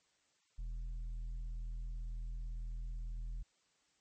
sine tone with tanh clipping, 41 Hz, E1, 9 cents flat, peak -40 dBFS, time 0.58-3.43 s, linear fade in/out 10 ms, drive 5 dB, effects white hiss -75 dBFS RMS until 4 s + MP3 32 kbps

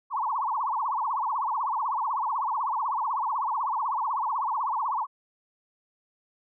sine tone with vibrato, 987.8 Hz, B5, in tune, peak -25 dBFS, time 0.1-5.07 s, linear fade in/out 50 ms, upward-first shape triangle, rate 16 Hz, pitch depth 300 cents each way, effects none

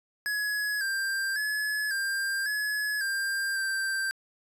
square tone with pitch steps, 1684 / 1584 / 1705 / 1592 / 1697 / 1591 / 1571 Hz, G#6 / G6 / G#6 / G6 / G#6 / G6 / G6, +24 / +18 / +45 / +26 / +37 / +25 / +3 cents, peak -28 dBFS, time 0.26-4.11 s, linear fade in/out 0 ms, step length 550 ms, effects resampled to 32000 Hz + 11-bit

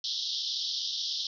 pink band-pass noise, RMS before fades -33 dBFS, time 0.04-1.27 s, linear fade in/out 2 ms, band 3200 to 5600 Hz, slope 96 dB/octave, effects none

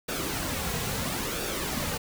pink noise with flanger, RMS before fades -31 dBFS, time 0.08-1.98 s, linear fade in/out 10 ms, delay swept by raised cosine 0.97 to 3.37 ms, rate 0.74 Hz, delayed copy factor -0.55, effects none

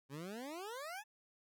20% pulse exponential sweep, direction up, 131.1 to 890 Hz, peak -39 dBFS, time 0.09-1.04 s, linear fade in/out 50 ms, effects none

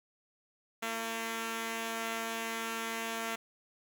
5% pulse tone pair together, 226.8 / 339.8 Hz, A#3 / F4, -47 / -47 cents, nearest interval perfect fifth, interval 700 cents, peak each -24 / -32 dBFS, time 0.82-3.36 s, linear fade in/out 10 ms, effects none

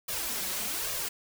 white noise with flanger, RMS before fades -33 dBFS, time 0.08-1.09 s, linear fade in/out 10 ms, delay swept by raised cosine 1.7 to 5.4 ms, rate 1.2 Hz, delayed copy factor +0.8, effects none

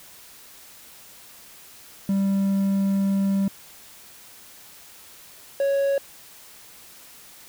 triangle tone pair in turn, 196 / 554.4 Hz, G3 / C#5, 0 / 0 cents, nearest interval octave + tritone, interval 1800 cents, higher second, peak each -17 dBFS, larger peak neither, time 2.09-3.48 / 5.6-5.98 s, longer first, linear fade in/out 2 ms, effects white hiss -47 dBFS RMS until 7.48 s

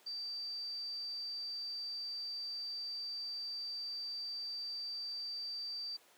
sine tone, 4656 Hz, D8, 16 cents flat, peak -39 dBFS, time 0.06-5.97 s, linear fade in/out 10 ms, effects pink hiss -64 dBFS RMS until 6.17 s + high-pass 400 Hz 12 dB/octave

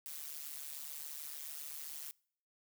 blue noise with amplitude modulation, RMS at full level -42 dBFS, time 0.06-2.11 s, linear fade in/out 0 ms, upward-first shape sine, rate 147 Hz, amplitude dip 90%, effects noise-tail reverb RT60 0.6 s tail -25 dB re dry

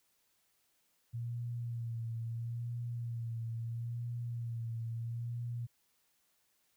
sine tone with vibrato, 117 Hz, A#2, 7 cents sharp, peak -36 dBFS, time 1.13-5.67 s, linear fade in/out 20 ms, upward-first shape sine, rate 0.75 Hz, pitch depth 36 cents each way, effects white hiss -75 dBFS RMS until 6.76 s

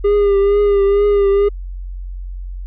triangle tone with vibrato, 403.7 Hz, G#4, 49 cents flat, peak -8 dBFS, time 0.04-1.49 s, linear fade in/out 10 ms, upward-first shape triangle, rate 2.2 Hz, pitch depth 42 cents each way, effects added 45 Hz sine -24 dBFS peak until 2.66 s + resampled to 8000 Hz

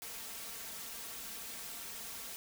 white noise with comb filter, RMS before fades -45 dBFS, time 0.02-2.36 s, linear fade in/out 0 ms, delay 4.4 ms, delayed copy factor +0.6, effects none

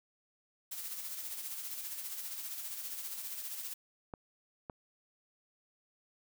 blue noise with tremolo, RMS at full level -40 dBFS, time 0.71-3.74 s, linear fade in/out 10 ms, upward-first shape sine, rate 15 Hz, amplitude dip 45%
clicks, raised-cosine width 1 ms, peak -28 dBFS, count 2, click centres 4.138 / 4.698 s
effects none

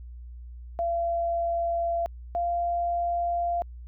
sine tone pair in turn, 681 / 692.5 Hz, F5 / F5, -44 / -15 cents, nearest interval unison, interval 29 cents, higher second, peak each -24 dBFS, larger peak neither, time 0.79-2.06 / 2.35-3.62 s, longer neither, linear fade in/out 0 ms, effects added 60 Hz sine -39 dBFS peak until 3.87 s

